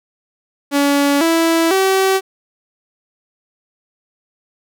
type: tone with pitch steps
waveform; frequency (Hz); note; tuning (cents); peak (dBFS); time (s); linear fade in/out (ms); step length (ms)
sawtooth; 283.7 / 329.7 / 383.1; C#4 / E4 / G4; +40 / 0 / -40; -8; 0.71-2.21; 50; 500
effects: none